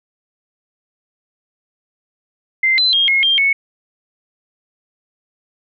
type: tone with pitch steps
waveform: sine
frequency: 2082 / 4052 / 3237 / 2161 / 3189 / 2208 Hz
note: C7 / B7 / G#7 / C#7 / G7 / C#7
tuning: -9 / +44 / -45 / -45 / +29 / -7 cents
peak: -11 dBFS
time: 2.63-3.53 s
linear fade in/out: 5 ms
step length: 150 ms
effects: none